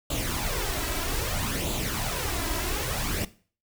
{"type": "noise with flanger", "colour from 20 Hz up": "pink", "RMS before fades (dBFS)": -29, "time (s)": [0.1, 3.25], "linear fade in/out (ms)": 5, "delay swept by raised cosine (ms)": [0.27, 3.07], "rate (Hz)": 0.62, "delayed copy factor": 0.6, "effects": ["noise-tail reverb RT60 0.4 s tail -17 dB re dry"]}